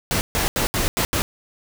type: noise bursts at uneven times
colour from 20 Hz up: pink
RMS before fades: -21 dBFS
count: 6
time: 0.11-0.21 / 0.35-0.48 / 0.56-0.67 / 0.74-0.88 / 0.97-1.05 / 1.13-1.22 s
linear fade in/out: 0 ms
effects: none